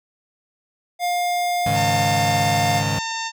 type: tone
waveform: square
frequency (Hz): 707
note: F5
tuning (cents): +21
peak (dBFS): -20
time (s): 0.99-2.83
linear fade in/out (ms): 50
type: chord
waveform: sawtooth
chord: Ab suspended fourth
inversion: none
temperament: just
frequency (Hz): 103.83 / 138.43 / 155.74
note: Ab2 / Db3 / Eb3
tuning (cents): 0 / -2 / +2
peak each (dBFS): -20 / -22 / -22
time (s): 1.66-2.99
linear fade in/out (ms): 5
type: harmonic tone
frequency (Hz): 905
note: A5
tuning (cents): +48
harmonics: 1 / 2 / 3 / 4 / 5 / 6 / 7 / 8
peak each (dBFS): -28 / -31 / -33 / -34 / -35 / -36 / -36 / -37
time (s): 1.73-3.32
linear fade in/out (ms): 50
effects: none